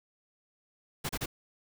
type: noise bursts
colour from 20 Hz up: pink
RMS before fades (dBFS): -34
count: 3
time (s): 1.04-1.26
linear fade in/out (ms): 10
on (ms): 52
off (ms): 32
effects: none